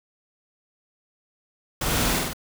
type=noise with echo; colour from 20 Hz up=pink; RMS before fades=-26 dBFS; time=1.81-2.19 s; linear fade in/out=5 ms; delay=48 ms; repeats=3; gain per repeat=-2 dB; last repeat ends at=2.334 s; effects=none